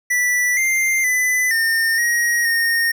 square tone with pitch steps, 1968 / 2097 / 2004 / 1818 / 1890 / 1846 Hz, B6 / C7 / B6 / A#6 / A#6 / A#6, -7 / +3 / +25 / -44 / +23 / -17 cents, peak -16 dBFS, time 0.1-2.92 s, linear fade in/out 10 ms, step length 470 ms, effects none

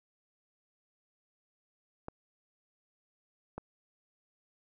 clicks, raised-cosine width 1 ms, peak -25 dBFS, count 2, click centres 2.084 / 3.58 s, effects none

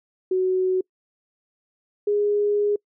sine tone pair in turn, 372 / 412.8 Hz, F#4 / G#4, +9 / -10 cents, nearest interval major second, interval 181 cents, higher second, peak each -18 dBFS, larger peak neither, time 0.31-0.81 / 2.07-2.76 s, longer second, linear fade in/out 5 ms, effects noise-tail reverb RT60 0.1 s tail -26 dB re dry

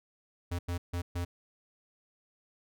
square tone bursts at uneven times, 87.31 Hz, F2, in tune, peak -32 dBFS, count 4, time 0.51-0.59 / 0.68-0.78 / 0.93-1.02 / 1.15-1.25 s, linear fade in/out 10 ms, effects none

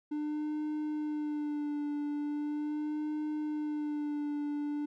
triangle tone with vibrato, 298 Hz, D4, 25 cents sharp, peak -30 dBFS, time 0.11-4.86 s, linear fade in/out 10 ms, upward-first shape sine, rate 0.4 Hz, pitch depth 32 cents each way, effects none

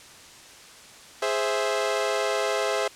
sawtooth chord, Ab augmented, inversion none, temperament equal, 415.3 / 523.3 / 659.3 Hz, Ab4 / C5 / E5, 0 / 0 / 0 cents, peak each -24 dBFS, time 1.22-2.88 s, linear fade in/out 5 ms, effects white hiss -47 dBFS RMS until 2.95 s + low-pass 8000 Hz 12 dB/octave

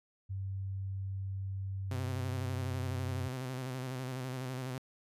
sine tone with pitch glide, 96.6 to 94.5 Hz, G2 to F#2, -25 to +37 cents, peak -35 dBFS, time 0.29-3.29 s, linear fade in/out 20 ms, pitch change -38 cents, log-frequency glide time 2.44-2.7 s
sawtooth tone with vibrato, 128.8 Hz, C3, 27 cents flat, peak -33 dBFS, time 1.91-4.78 s, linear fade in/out 0 ms, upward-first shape square, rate 12 Hz, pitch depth 41 cents each way
effects resampled to 32000 Hz

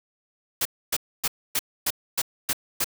white noise bursts, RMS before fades -24 dBFS, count 8, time 0.61-2.844 s, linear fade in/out 5 ms, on 43 ms, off 270 ms, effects none

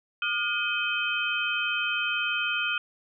sine tone cluster, 1208 / 1429 / 2530 / 3104 Hz, D6 / F6 / D#7 / G7, +48 / +39 / +28 / -18 cents, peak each -36 / -29 / -29 / -32 dBFS, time 0.22-2.78 s, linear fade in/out 2 ms, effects none

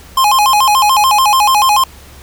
square tone with vibrato, 938 Hz, A#5, 11 cents sharp, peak -8 dBFS, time 0.17-1.84 s, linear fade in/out 5 ms, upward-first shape square, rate 6.9 Hz, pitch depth 200 cents each way, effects added 70 Hz sine -38 dBFS peak until 2.22 s + pink hiss -39 dBFS RMS until 2.22 s

